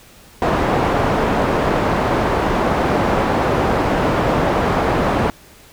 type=low-pass noise; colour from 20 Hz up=white; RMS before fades=-17 dBFS; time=0.42-5.3 s; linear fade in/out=0 ms; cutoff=830 Hz; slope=12 dB/octave; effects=pink hiss -45 dBFS RMS until 5.72 s